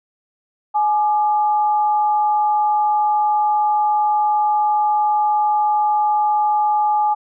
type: tone pair together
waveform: sine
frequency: 842.9 / 1192 Hz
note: G#5 / D6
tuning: +25 / +25 cents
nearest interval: tritone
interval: 600 cents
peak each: -14 / -26 dBFS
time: 0.74-7.15 s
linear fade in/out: 20 ms
effects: none